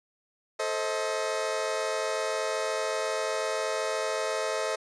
sawtooth chord, A diminished, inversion none, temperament just, 440 / 528 / 633.6 Hz, A4 / C5 / Eb5, 0 / +16 / +31 cents, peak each -29 / -29 / -27 dBFS, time 0.59-4.76 s, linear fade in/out 10 ms, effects resampled to 22050 Hz

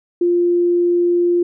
sine tone, 349.2 Hz, F4, in tune, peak -12 dBFS, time 0.21-1.43 s, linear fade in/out 5 ms, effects none

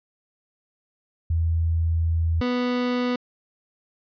sine / 30% pulse tone pair in turn, 82.41 / 247 Hz, E2 / B3, 0 / 0 cents, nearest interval octave + perfect fifth, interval 1900 cents, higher second, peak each -19 dBFS, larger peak neither, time 1.3-2.41 / 2.41-3.16 s, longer first, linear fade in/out 5 ms, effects resampled to 11025 Hz

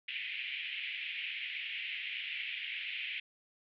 pink band-pass noise, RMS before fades -40 dBFS, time 0.08-3.2 s, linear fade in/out 5 ms, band 2100 to 3100 Hz, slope 48 dB/octave, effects none

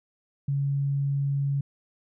sine tone, 139.9 Hz, C#3, 16 cents sharp, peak -23 dBFS, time 0.48-1.61 s, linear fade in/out 5 ms, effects none

